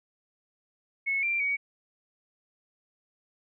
sine tone with pitch steps, 2195 / 2364 / 2253 Hz, C#7 / D7 / C#7, -18 / +11 / +28 cents, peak -25 dBFS, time 1.06-1.57 s, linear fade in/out 20 ms, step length 170 ms, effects none

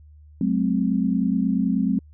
sine chord, F# diminished, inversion none, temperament equal with one note detuned, 185 / 214.4 / 261.6 Hz, F#3 / A3 / C4, 0 / -45 / 0 cents, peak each -23 dBFS, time 0.41-1.99 s, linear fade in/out 2 ms, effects added 75 Hz sine -45 dBFS peak until 2.13 s

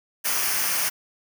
white noise with comb filter, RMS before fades -24 dBFS, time 0.24-0.9 s, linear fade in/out 20 ms, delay 0.26 ms, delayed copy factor -0.6, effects none

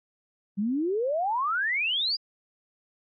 sine exponential sweep, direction up, 191 to 4978 Hz, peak -24 dBFS, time 0.57-2.17 s, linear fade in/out 20 ms, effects AAC 48 kbps

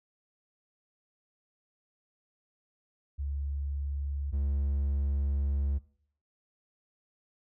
sine / triangle tone pair in turn, 70.5 / 70.01 Hz, C#2 / C#2, +30 / +18 cents, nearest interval unison, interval 12 cents, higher first, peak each -31 / -25 dBFS, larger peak second, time 3.18-4.32 / 4.32-5.79 s, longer second, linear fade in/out 20 ms, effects noise-tail reverb RT60 0.6 s tail -19 dB re dry

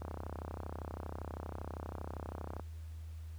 click train, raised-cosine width 1 ms, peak -28 dBFS, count 85, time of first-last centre 0.02-2.597 s, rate 32.6 Hz, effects added 80 Hz sine -43 dBFS peak until 3.38 s + pink hiss -65 dBFS RMS until 3.38 s

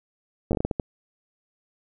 slowing click train, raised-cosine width 2 ms, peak -11 dBFS, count 9, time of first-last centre 0.51-0.798 s, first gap 9 ms, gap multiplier 1.38, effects none

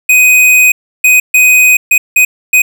square tone bursts at uneven times, 2500 Hz, D#7, 8 cents sharp, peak -4 dBFS, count 6, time 0.09-0.72 / 1.04-1.2 / 1.34-1.77 / 1.91-1.98 / 2.16-2.25 / 2.53-2.62 s, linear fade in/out 5 ms, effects none

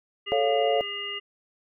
harmonic tone, 405.5 Hz, G#4, 41 cents flat, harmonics 1 / 3 / 5 / 7, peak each -41 / -42 / -37 / -32 dBFS, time 0.26-1.2 s, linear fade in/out 20 ms
sine chord, A augmented, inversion none, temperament equal, 440 / 554.4 / 698.5 Hz, A4 / C#5 / E#5, 0 / 0 / 0 cents, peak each -25 dBFS, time 0.32-0.81 s, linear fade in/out 0 ms
effects none

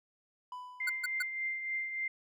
triangle tone with exponential decay, 996 Hz, B5, 14 cents sharp, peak -37 dBFS, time 0.52-1.44 s, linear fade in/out 2 ms, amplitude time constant 200 ms
sine tone with tremolo, 2093 Hz, C7, in tune, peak -31 dBFS, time 0.8-2.08 s, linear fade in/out 5 ms, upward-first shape triangle, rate 3.4 Hz, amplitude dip 55%
square tone bursts, 1480 Hz, F#6, in tune, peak -32 dBFS, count 3, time 0.87-1.225 s, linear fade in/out 5 ms, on 25 ms, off 140 ms
effects none

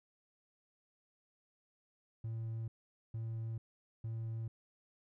triangle tone bursts, 113 Hz, A2, 47 cents sharp, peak -35 dBFS, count 3, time 2.24-4.48 s, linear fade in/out 5 ms, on 440 ms, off 460 ms, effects tanh soft clip ceiling -31 dBFS

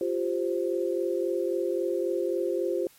sine chord, F suspended second, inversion none, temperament just, 349.2 / 392.9 / 523.8 Hz, F4 / G4 / C5, 0 / +4 / +2 cents, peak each -28 / -30 / -30 dBFS, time 0.01-2.87 s, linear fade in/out 2 ms, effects white hiss -57 dBFS RMS until 2.98 s + MP3 64 kbps

